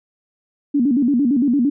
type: tone with vibrato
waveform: sine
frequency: 261.6 Hz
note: C4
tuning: in tune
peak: -13 dBFS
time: 0.74-1.7 s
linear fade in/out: 10 ms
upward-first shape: square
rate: 8.8 Hz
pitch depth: 160 cents each way
effects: none